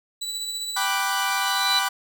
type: tone with tremolo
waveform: 30% pulse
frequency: 3951 Hz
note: B7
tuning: in tune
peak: -24 dBFS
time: 0.21-0.88 s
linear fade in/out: 10 ms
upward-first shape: sine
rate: 15 Hz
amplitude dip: 35%
type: chord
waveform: sawtooth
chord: G major seventh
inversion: none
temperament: equal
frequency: 784 / 987.8 / 1174.7 / 1480 Hz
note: G5 / B5 / D6 / F#6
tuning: 0 / 0 / 0 / 0 cents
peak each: -24 dBFS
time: 0.76-1.89 s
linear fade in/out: 10 ms
type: tone with exponential growth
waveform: sine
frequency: 3972 Hz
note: B7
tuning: 9 cents sharp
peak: -18 dBFS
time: 0.82-1.79 s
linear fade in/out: 2 ms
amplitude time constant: 210 ms
effects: none